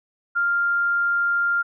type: tone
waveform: sine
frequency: 1396.9 Hz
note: F6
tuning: in tune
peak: -18 dBFS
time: 0.35-1.63 s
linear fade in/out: 20 ms
effects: none